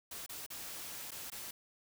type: noise with dropouts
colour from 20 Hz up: white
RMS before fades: -45 dBFS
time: 0.11-1.51 s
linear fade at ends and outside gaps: 5 ms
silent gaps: 0.263-0.292 / 0.464-0.502 / 1.108-1.116 / 1.302-1.318 s
effects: none